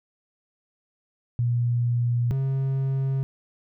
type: tone pair in turn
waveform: sine / triangle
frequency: 120 / 134.7 Hz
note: B2 / C#3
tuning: -49 / -49 cents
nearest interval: major second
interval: 200 cents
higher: second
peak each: -20 dBFS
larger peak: neither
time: 1.39-2.31 / 2.31-3.23 s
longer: neither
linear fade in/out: 0 ms
effects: none